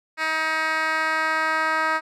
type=tone with band-pass filter sweep; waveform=10% pulse; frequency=316.7 Hz; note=D#4; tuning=31 cents sharp; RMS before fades=-23 dBFS; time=0.17-2.01 s; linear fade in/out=50 ms; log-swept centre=2200 to 1400 Hz; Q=1.3; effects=none